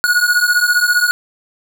square beating tone pair, 1446 / 1461 Hz, F#6 / F#6, -40 / -22 cents, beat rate 15 Hz, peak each -15 dBFS, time 0.04-1.11 s, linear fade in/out 0 ms, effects none

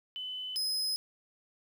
sine / 40% pulse tone pair in turn, 3017 / 5074 Hz, F#7 / D#8, +33 / +33 cents, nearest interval major sixth, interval 900 cents, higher second, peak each -36 / -29 dBFS, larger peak second, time 0.16-0.56 / 0.56-0.96 s, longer neither, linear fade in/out 0 ms, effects 11-bit

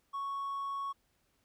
triangle tone, 1108.7 Hz, C#6, in tune, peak -32 dBFS, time 0.13-0.93 s, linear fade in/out 20 ms, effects tanh soft clip ceiling -29 dBFS + pink hiss -75 dBFS RMS until 1.44 s

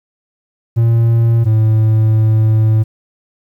triangle tone pair in turn, 115.5 / 109.66 Hz, A#2 / A2, -16 / -5 cents, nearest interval minor second, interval 89 cents, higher first, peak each -6 dBFS, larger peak neither, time 0.76-1.45 / 1.45-2.84 s, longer second, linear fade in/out 20 ms, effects 8-bit

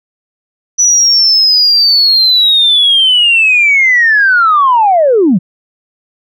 sine linear sweep, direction down, 5950 to 156.8 Hz, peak -4 dBFS, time 0.78-5.39 s, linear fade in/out 20 ms, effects tanh soft clip ceiling 0 dBFS

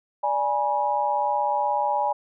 sine chord, G# diminished, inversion second, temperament equal with one note detuned, 587.3 / 830.6 / 966.9 Hz, D5 / G#5 / B5, 0 / 0 / -37 cents, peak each -28 / -23 / -26 dBFS, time 0.23-2.13 s, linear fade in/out 10 ms, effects none

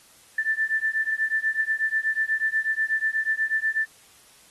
sine beating tone pair, 1764 / 1772.2 Hz, A6 / A6, +4 / +12 cents, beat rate 8.2 Hz, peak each -25 dBFS, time 0.38-3.86 s, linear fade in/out 5 ms, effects white hiss -54 dBFS RMS until 4.5 s + AAC 32 kbps

